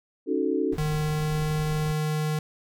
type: chord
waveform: sine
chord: D# half-diminished seventh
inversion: third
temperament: equal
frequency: 277.2 / 311.1 / 370 / 440 Hz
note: C#4 / D#4 / F#4 / A4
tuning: 0 / 0 / 0 / 0 cents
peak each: -28 dBFS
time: 0.26-0.77 s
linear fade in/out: 50 ms
type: noise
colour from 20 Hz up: brown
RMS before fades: -36 dBFS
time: 0.72-1.92 s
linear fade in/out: 5 ms
type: tone with pitch glide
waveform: square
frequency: 152.4 to 153.37 Hz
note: D#3 to D#3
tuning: -36 to -25 cents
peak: -25 dBFS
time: 0.78-2.39 s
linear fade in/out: 2 ms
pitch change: +11 cents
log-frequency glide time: 0.88-1.43 s
effects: none